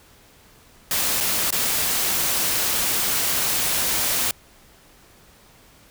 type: noise with dropouts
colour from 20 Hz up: white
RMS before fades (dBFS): -22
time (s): 0.91-4.31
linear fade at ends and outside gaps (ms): 1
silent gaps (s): 1.204-1.208 / 1.506-1.525
effects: pink hiss -52 dBFS RMS until 5.9 s